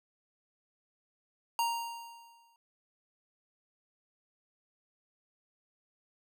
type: tone with exponential decay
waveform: square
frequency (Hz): 932.3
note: A#5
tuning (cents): 0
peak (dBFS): -27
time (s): 1.59-2.56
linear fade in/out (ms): 1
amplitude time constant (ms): 210
effects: none